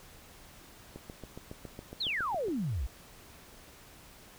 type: click train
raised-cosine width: 2 ms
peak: -29 dBFS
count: 12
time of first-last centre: 0.96-2.484 s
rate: 7.22 Hz
type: exponential sweep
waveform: sine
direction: down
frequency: 4447 to 52.2 Hz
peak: -30 dBFS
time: 2-2.87 s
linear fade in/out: 10 ms
effects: pink hiss -54 dBFS RMS until 4.38 s